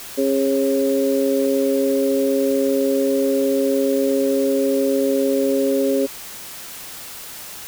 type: tone cluster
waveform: sine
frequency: 271.2 / 408.5 / 545 Hz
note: C#4 / G#4 / C#5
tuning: -38 / -29 / -29 cents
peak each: -20 dBFS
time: 0.17-6.07 s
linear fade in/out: 20 ms
effects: white hiss -35 dBFS RMS until 7.67 s